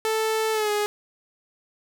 sawtooth tone with pitch glide, 440 to 416.7 Hz, A4 to G#4, 0 to +6 cents, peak -18 dBFS, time 0.05-0.86 s, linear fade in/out 0 ms, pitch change -94 cents, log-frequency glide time 0.52-0.71 s, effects none

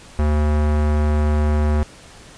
square tone with low-pass filter, 75 Hz, D2, 37 cents sharp, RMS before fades -17 dBFS, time 0.19-1.83 s, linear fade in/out 0 ms, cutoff 1500 Hz, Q 0.77, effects pink hiss -43 dBFS RMS until 2.37 s + resampled to 22050 Hz

